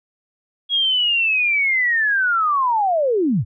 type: linear sweep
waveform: sine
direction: down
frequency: 3322 to 81.4 Hz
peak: -15 dBFS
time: 0.69-3.45 s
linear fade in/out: 50 ms
effects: none